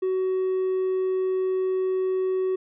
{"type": "tone", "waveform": "triangle", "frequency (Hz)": 374.6, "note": "F#4", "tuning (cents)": 21, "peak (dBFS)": -19, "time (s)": [0.02, 2.56], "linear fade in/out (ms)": 10, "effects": ["tanh soft clip ceiling -16 dBFS", "resampled to 8000 Hz"]}